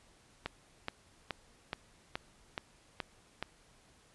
click train, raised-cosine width 0.3 ms, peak -19 dBFS, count 8, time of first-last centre 0.46-3.426 s, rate 2.36 Hz, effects pink hiss -64 dBFS RMS until 4.14 s + resampled to 24000 Hz

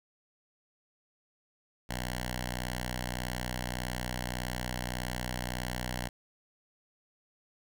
5% pulse tone with notch filter, 61.7 Hz, B1, 1 cent flat, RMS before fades -36 dBFS, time 1.89-6.09 s, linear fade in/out 10 ms, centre 390 Hz, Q 0.62, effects none

